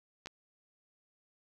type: clicks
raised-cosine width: 0.2 ms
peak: -27 dBFS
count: 2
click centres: 0.259 / 0.271 s
effects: none